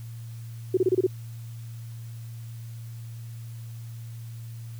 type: tone bursts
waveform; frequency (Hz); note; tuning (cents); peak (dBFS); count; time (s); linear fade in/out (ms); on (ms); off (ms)
sine; 371.5; F#4; +7; -17; 6; 0.74-1.067; 5; 32; 27
effects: added 115 Hz sine -36 dBFS peak until 4.79 s + white hiss -55 dBFS RMS until 4.79 s